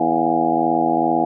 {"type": "harmonic tone with a mistuned harmonic", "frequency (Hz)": 82.41, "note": "E2", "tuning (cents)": 0, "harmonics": [2, 3, 4, 5, 6, 7, 8, 9, 10], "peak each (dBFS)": [-31, -24, -21, -31, -28, -29, -23, -21, -22], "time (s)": [0, 1.25], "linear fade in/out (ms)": 5, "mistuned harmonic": 8, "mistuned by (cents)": 69, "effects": []}